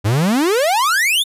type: exponential sweep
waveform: 45% pulse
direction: up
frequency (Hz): 96.3 to 3700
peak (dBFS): -13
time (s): 0.04-1.24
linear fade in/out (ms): 20
effects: resampled to 32000 Hz